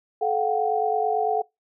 sine tone cluster, 434.2 / 716 / 765 Hz, A4 / F5 / G5, -23 / +43 / -42 cents, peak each -25 dBFS, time 0.21-1.42 s, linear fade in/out 10 ms, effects noise-tail reverb RT60 0.2 s tail -24 dB re dry

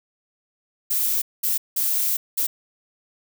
violet noise bursts at uneven times, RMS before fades -22 dBFS, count 4, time 0.9-1.22 / 1.43-1.58 / 1.76-2.17 / 2.37-2.47 s, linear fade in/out 10 ms, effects none

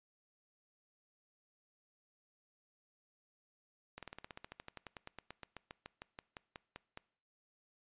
slowing click train, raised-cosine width 0.3 ms, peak -30 dBFS, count 28, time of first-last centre 3.98-6.974 s, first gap 47 ms, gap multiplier 1.06, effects noise-tail reverb RT60 0.6 s tail -22 dB re dry + resampled to 8000 Hz

